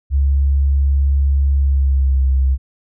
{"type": "tone with pitch glide", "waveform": "sine", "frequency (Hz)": [69.3, 66.25], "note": ["C#2", "C2"], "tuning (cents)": [0, 22], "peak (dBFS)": -11, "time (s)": [0.1, 2.58], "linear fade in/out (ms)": 50, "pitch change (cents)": -78, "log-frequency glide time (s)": [1.57, 2.24], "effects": []}